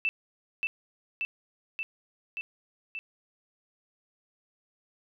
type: tone with echo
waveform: sine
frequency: 2652 Hz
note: E7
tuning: 10 cents sharp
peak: -24 dBFS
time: 0.05-0.09 s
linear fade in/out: 0 ms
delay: 580 ms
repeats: 5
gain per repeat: -2 dB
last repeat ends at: 2.99 s
effects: none